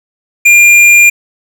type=tone with tanh clipping; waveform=sine; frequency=2400 Hz; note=D7; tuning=37 cents sharp; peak=-3 dBFS; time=0.45-1.1 s; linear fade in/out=10 ms; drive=12 dB; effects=none